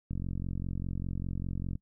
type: click train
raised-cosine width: 5 ms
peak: -23 dBFS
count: 75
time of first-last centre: 0.11-1.754 s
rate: 45 Hz
effects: noise-tail reverb RT60 0.1 s tail -24 dB re dry